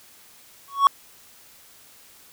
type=tone with exponential growth; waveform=triangle; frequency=1112 Hz; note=C#6; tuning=5 cents sharp; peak=-6 dBFS; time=0.68-0.87 s; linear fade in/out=1 ms; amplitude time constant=40 ms; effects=white hiss -51 dBFS RMS until 2.32 s